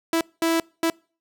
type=tone bursts at uneven times; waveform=sawtooth; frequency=329.6 Hz; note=E4; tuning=in tune; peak=-15 dBFS; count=3; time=0.13-0.21 / 0.42-0.6 / 0.83-0.9 s; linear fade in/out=2 ms; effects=noise-tail reverb RT60 0.4 s tail -26 dB re dry